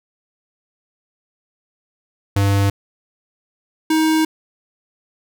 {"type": "tone pair in turn", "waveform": "square", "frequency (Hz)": [99.5, 315.9], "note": ["G2", "D#4"], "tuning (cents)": [26, 26], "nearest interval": "octave + minor sixth", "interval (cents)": 2000, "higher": "second", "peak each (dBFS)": -14, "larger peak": "neither", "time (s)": [[2.36, 2.7], [3.9, 4.25]], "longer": "second", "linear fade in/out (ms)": 5, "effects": []}